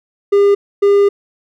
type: tone bursts at uneven times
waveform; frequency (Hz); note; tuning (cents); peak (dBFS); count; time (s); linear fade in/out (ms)
triangle; 402.8; G4; +47; -5; 2; 0.32-0.55 / 0.82-1.09; 10
effects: none